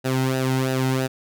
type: tone with flanger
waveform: sawtooth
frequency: 130.81 Hz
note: C3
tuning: in tune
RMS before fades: -22 dBFS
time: 0.04-1.08 s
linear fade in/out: 20 ms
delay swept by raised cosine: 0.9 to 1.79 ms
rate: 3 Hz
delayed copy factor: -0.7
effects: none